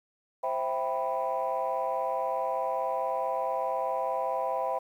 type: chord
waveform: sine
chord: C major seventh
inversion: none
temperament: equal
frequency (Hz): 523.3 / 659.3 / 784 / 987.8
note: C5 / E5 / G5 / B5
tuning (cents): 0 / 0 / 0 / 0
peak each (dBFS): -32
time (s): 0.43-4.79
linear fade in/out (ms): 10
effects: tanh soft clip ceiling -20 dBFS + 10-bit